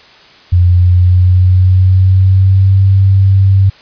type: tone with pitch glide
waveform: sine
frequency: 88.8 to 96.84 Hz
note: F2 to G2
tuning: +29 to -21 cents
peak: -4 dBFS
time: 0.52-3.7 s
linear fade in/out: 10 ms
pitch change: +150 cents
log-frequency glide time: 0.67-2.81 s
effects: white hiss -40 dBFS RMS until 3.81 s + resampled to 11025 Hz